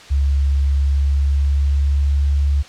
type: tone with pitch glide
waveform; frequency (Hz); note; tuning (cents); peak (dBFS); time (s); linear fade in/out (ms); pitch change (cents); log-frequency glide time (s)
sine; 69.6 to 70.9; C#2 to C#2; +8 to +40; -13; 0.1-2.63; 20; +32; 0.69-2.43
effects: white hiss -40 dBFS RMS until 2.68 s + low-pass 5000 Hz 12 dB/octave